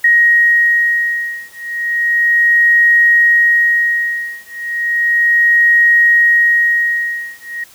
sine beating tone pair, 1883 / 1883.34 Hz, A#6 / A#6, +17 / +17 cents, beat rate 0.34 Hz, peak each -12 dBFS, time 0.04-7.64 s, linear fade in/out 5 ms, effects white hiss -43 dBFS RMS until 7.74 s

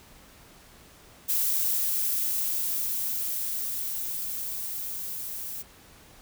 violet noise with level ramp, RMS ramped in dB -25 to -36 dBFS, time 1.28-5.63 s, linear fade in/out 20 ms, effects pink hiss -53 dBFS RMS until 6.21 s

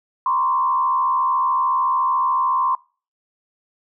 sine tone with frequency modulation, 1045 Hz, C6, 2 cents flat, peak -16 dBFS, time 0.26-2.75 s, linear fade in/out 2 ms, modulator 73.8 Hz, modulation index 0.92, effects noise-tail reverb RT60 0.4 s tail -26 dB re dry

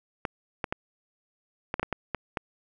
clicks, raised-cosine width 0.5 ms, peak -13 dBFS, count 9, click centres 0.252 / 0.642 / 0.725 / 1.741 / 1.796 / 1.83 / 1.927 / 2.147 / 2.372 s, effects none

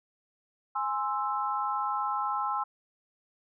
sine chord, Ab augmented, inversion none, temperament equal, 830.6 / 1046.5 / 1318.5 Hz, Ab5 / C6 / E6, 0 / 0 / 0 cents, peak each -32 dBFS, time 0.75-2.64 s, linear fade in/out 10 ms, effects none

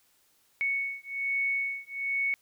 sine beating tone pair, 2217 / 2218.2 Hz, C#7 / C#7, 0 / +1 cents, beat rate 1.2 Hz, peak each -31 dBFS, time 0.61-2.34 s, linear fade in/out 0 ms, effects white hiss -67 dBFS RMS until 2.41 s

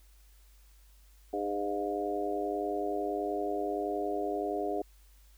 harmonic tone with a mistuned harmonic, 101.6 Hz, G#2, 38 cents flat, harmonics 3 / 4 / 5 / 6 / 7, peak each -37 / -34 / -41 / -38 / -36 dBFS, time 1.33-4.82 s, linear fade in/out 5 ms, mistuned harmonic 6, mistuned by +31 cents, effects added 50 Hz sine -56 dBFS peak until 5.37 s + white hiss -66 dBFS RMS until 5.37 s

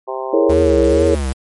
harmonic tone, 131 Hz, C3, 2 cents sharp, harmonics 3 / 4 / 5 / 6 / 7 / 8, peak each -26 / -27 / -28 / -29 / -29 / -30 dBFS, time 0.07-0.54 s, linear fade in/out 20 ms
sine chord, A# half-diminished seventh, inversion second, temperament equal, 329.6 / 415.3 / 466.2 / 554.4 Hz, E4 / G#4 / A#4 / C#5, 0 / 0 / 0 / 0 cents, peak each -16 dBFS, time 0.33-1.15 s, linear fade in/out 5 ms
square tone with vibrato, 73.42 Hz, D2, in tune, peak -18 dBFS, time 0.49-1.33 s, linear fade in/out 10 ms, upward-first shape triangle, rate 2.2 Hz, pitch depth 220 cents each way
blue noise, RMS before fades -35 dBFS, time 0.83-1.33 s, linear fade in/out 0 ms
effects MP3 48 kbps

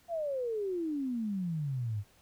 sine exponential sweep, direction down, 701 to 98 Hz, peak -31 dBFS, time 0.08-2.04 s, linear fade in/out 50 ms, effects pink hiss -64 dBFS RMS until 2.21 s

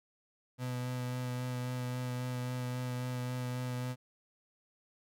35% pulse tone with vibrato, 125.2 Hz, B2, 24 cents sharp, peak -33 dBFS, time 0.58-3.96 s, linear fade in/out 50 ms, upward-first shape sine, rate 3.7 Hz, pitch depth 15 cents each way, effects none

